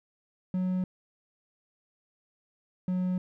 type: tone pair in turn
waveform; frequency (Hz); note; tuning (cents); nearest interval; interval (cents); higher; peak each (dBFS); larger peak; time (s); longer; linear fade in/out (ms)
triangle; 184.1 / 182.83; F#3 / F#3; -8 / -20; unison; 12; first; -24; neither; 0.54-0.84 / 2.88-3.18; neither; 2
effects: none